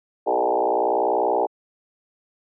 sine tone with frequency modulation, 610 Hz, D#5, 34 cents flat, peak -17 dBFS, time 0.26-1.47 s, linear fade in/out 20 ms, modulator 60.5 Hz, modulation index 4.4, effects high-pass 300 Hz 12 dB/octave

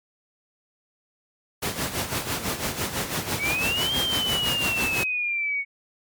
pink noise with tremolo, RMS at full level -25 dBFS, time 1.62-5.04 s, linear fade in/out 10 ms, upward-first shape sine, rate 6 Hz, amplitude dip 65%
sine exponential two-way sweep, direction up then down, 2215 to 3231 to 2215 Hz, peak -23 dBFS, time 3.38-5.65 s, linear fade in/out 50 ms, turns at 3.95 s
effects high-pass 80 Hz 12 dB/octave + MP3 96 kbps

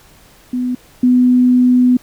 sine tone pair in turn, 249.5 / 249.5 Hz, B3 / B3, +18 / +18 cents, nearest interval unison, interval 0 cents, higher neither, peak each -15 / -7 dBFS, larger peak second, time 0.53-0.75 / 1.03-1.97 s, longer second, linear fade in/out 5 ms, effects pink hiss -46 dBFS RMS until 2.02 s

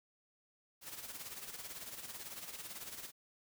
white noise with tremolo, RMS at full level -45 dBFS, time 0.81-3.12 s, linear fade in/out 50 ms, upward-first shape sine, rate 18 Hz, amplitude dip 60%, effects none

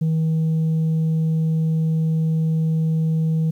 sine tone, 160 Hz, D#3, 49 cents sharp, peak -14 dBFS, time 0.01-3.51 s, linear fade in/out 10 ms, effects tanh soft clip ceiling -16 dBFS + 9-bit

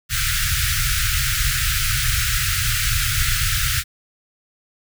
pink band-stop noise, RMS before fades -20 dBFS, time 0.09-3.84 s, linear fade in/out 50 ms, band 140 to 1300 Hz, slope 96 dB/octave, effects none

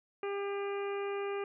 harmonic tone, 400.4 Hz, G4, 37 cents sharp, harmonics 1 / 2 / 3 / 4 / 5 / 6 / 7, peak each -34 / -44 / -44 / -50 / -51 / -48 / -53 dBFS, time 0.23-1.44 s, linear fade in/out 2 ms, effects none

